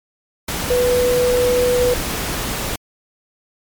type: tone in noise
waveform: sine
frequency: 493.9 Hz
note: B4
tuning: in tune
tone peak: -13 dBFS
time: 0.7-1.94 s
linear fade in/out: 5 ms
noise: pink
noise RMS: -23 dBFS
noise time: 0.48-2.76 s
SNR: +7 dB
effects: MP3 96 kbps